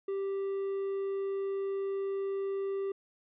triangle tone, 392 Hz, G4, in tune, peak -29 dBFS, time 0.08-2.92 s, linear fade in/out 5 ms, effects resampled to 8000 Hz

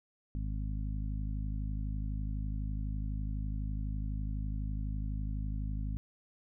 harmonic tone, 52 Hz, G#1, 3 cents sharp, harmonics 1 / 2 / 3 / 4 / 5, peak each -34 / -40 / -44 / -46 / -48 dBFS, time 0.35-5.97 s, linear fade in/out 0 ms, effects none

